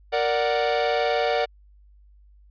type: chord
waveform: 45% pulse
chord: Bb augmented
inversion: none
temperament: equal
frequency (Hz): 466.2 / 587.3 / 740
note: Bb4 / D5 / F#5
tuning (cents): 0 / 0 / 0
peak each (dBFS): -25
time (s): 0.12-1.46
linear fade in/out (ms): 20
effects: added 50 Hz sine -50 dBFS peak until 2.5 s + resampled to 11025 Hz